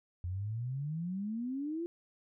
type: exponential sweep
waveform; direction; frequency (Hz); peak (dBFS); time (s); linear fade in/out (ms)
sine; up; 86.2 to 349.2; -34; 0.24-1.86; 0
effects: none